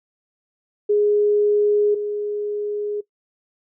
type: tone pair in turn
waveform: sine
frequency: 415.3 / 415.3 Hz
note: G#4 / G#4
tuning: 0 / 0 cents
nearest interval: unison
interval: 0 cents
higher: neither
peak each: -14 / -22 dBFS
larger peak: first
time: 0.89-1.95 / 1.95-3.01 s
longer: neither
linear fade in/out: 10 ms
effects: noise-tail reverb RT60 0.1 s tail -19 dB re dry